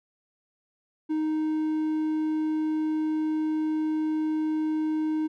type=tone; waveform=triangle; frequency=311.1 Hz; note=D#4; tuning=in tune; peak=-22 dBFS; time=1.09-5.28 s; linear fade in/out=20 ms; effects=none